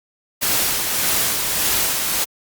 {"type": "noise with tremolo", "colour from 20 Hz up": "white", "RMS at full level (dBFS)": -18, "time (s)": [0.41, 2.25], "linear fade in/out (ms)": 20, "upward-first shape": "sine", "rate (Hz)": 1.7, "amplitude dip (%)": 35, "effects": ["Opus 48 kbps"]}